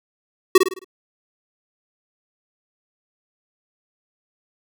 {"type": "tone with echo", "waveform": "square", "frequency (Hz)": 375.3, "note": "F#4", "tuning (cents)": 25, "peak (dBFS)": -6, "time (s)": [0.55, 0.58], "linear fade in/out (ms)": 5, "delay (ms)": 53, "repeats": 5, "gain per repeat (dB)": -7, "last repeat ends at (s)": 0.845, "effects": []}